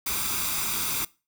white noise with comb filter, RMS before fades -28 dBFS, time 0.06-1.05 s, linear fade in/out 5 ms, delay 0.83 ms, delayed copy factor +0.65, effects noise-tail reverb RT60 0.3 s tail -21 dB re dry

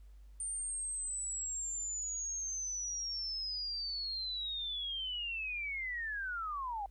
sine linear sweep, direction down, 8960 to 771 Hz, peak -36 dBFS, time 0.4-6.86 s, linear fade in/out 2 ms, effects added 50 Hz sine -52 dBFS peak until 6.9 s + pink hiss -75 dBFS RMS until 6.9 s

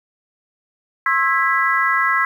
harmonic tone with a mistuned harmonic, 329.6 Hz, E4, in tune, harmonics 3 / 4 / 5 / 6, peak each -20 / -20 / -20 / -20 dBFS, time 1.06-2.25 s, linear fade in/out 2 ms, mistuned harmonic 3, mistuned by +140 cents, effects 8-bit

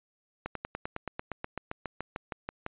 slowing click train, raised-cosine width 0.5 ms, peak -19 dBFS, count 18, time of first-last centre 0.46-2.664 s, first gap 93 ms, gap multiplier 1.04, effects resampled to 8000 Hz

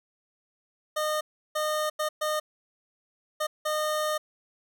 25% pulse tone bursts at uneven times, 612 Hz, D#5, 29 cents flat, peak -22 dBFS, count 6, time 0.96-1.21 / 1.55-1.9 / 1.99-2.09 / 2.21-2.4 / 3.4-3.47 / 3.65-4.18 s, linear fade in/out 10 ms, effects none

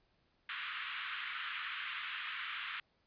pink band-pass noise, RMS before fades -42 dBFS, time 0.49-2.8 s, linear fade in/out 2 ms, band 1200 to 3400 Hz, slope 48 dB/octave, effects pink hiss -75 dBFS RMS until 3.06 s + resampled to 11025 Hz

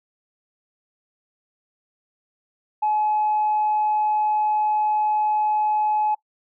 sine tone, 850 Hz, G#5, 40 cents sharp, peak -17 dBFS, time 2.82-6.15 s, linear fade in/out 10 ms, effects noise-tail reverb RT60 0.1 s tail -22 dB re dry + tanh soft clip ceiling -14 dBFS

